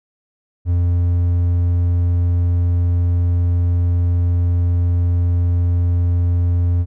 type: tone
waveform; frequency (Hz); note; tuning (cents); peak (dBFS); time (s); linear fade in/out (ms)
triangle; 87.31; F2; 0; -11; 0.65-6.86; 50
effects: none